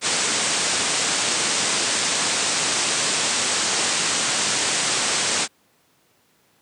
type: low-pass noise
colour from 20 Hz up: white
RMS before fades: -22 dBFS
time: 0.01-5.48 s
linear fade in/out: 50 ms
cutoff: 8900 Hz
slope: 96 dB/octave
effects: pink hiss -61 dBFS RMS until 6.61 s + high-pass 150 Hz 12 dB/octave